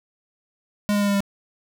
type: tone with pitch steps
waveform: square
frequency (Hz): 206.4 / 204.6 / 202.9 / 201.1 / 199.37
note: G#3 / G#3 / G#3 / G3 / G3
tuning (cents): -10 / -26 / -40 / +44 / +30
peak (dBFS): -19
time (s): 0.89-1.205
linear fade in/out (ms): 0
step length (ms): 63
effects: none